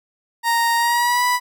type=tone with pitch glide; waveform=30% pulse; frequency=931 to 986.4 Hz; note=A#5 to B5; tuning=-2 to -2 cents; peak=-13 dBFS; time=0.43-1.4 s; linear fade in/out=50 ms; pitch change=+100 cents; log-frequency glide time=0.76-1.24 s; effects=none